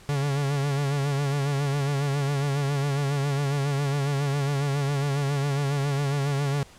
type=tone with vibrato; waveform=45% pulse; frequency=140.9 Hz; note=C#3; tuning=29 cents sharp; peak=-23 dBFS; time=0.09-6.63 s; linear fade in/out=0 ms; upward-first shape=sine; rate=7.3 Hz; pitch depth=57 cents each way; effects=pink hiss -51 dBFS RMS until 6.78 s + low-pass 10000 Hz 12 dB/octave